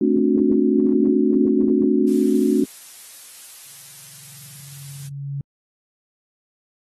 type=chord; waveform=sine; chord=D dominant seventh; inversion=second; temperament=just; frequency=220.2 / 264.3 / 293.7 / 367.1 Hz; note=A3 / C4 / D4 / F#4; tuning=+2 / +18 / 0 / -14 cents; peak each=-20 dBFS; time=0.01-2.64 s; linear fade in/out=5 ms
type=noise; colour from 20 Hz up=blue; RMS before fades=-39 dBFS; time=2.07-5.09 s; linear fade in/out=20 ms
type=tone with exponential growth; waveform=sine; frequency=140 Hz; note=C#3; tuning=18 cents sharp; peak=-23 dBFS; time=3.66-5.41 s; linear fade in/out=2 ms; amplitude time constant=380 ms
effects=AAC 32 kbps